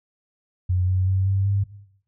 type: tone with pitch steps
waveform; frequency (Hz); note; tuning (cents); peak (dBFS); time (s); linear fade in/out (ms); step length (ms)
sine; 90.9 / 92.97 / 95.09 / 97.26 / 99.47; F#2 / F#2 / F#2 / G2 / G2; -30 / +9 / +48 / -13 / +26; -18; 0.69-1.64; 10; 190
effects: noise-tail reverb RT60 0.7 s tail -17 dB re dry